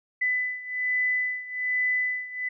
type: beating tone pair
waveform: sine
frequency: 2000 / 2001.2 Hz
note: B6 / B6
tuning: +21 / +22 cents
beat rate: 1.2 Hz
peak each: -26 / -29 dBFS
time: 0.21-2.49 s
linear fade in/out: 10 ms
effects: none